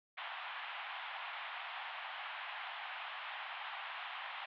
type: band-pass noise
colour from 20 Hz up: pink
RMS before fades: -45 dBFS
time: 0.17-4.46 s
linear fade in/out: 10 ms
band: 730 to 3400 Hz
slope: 48 dB/octave
effects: none